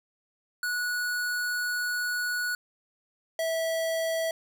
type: tone pair in turn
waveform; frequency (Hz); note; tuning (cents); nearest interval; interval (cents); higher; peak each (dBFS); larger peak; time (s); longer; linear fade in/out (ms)
square; 1466 / 653; F#6 / E5; -16 / -17; octave + major second; 1401; first; -28 / -27; second; 0.63-2.55 / 3.39-4.31; first; 2
effects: none